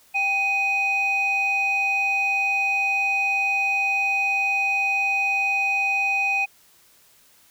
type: tone pair together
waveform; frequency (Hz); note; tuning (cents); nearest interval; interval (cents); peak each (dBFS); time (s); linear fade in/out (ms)
sine; 787 / 2499; G5 / D#7; +7 / +7; octave + minor sixth; 2000; -25 / -19; 0.14-6.46; 20
effects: tanh soft clip ceiling -15 dBFS + white hiss -56 dBFS RMS until 7.5 s